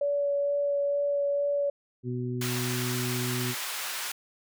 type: tone with vibrato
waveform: sine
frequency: 570 Hz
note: C#5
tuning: 48 cents sharp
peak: -24 dBFS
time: 0.01-1.7 s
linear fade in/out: 5 ms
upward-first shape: sine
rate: 2.2 Hz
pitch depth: 9 cents each way
type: harmonic tone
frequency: 123.8 Hz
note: B2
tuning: 5 cents sharp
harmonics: 1 / 2 / 3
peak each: -31 / -34 / -36 dBFS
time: 2.03-3.55 s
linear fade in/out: 50 ms
type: high-pass noise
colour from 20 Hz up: pink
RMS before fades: -34 dBFS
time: 2.41-4.12 s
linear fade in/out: 5 ms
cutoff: 1200 Hz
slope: 12 dB/octave
effects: none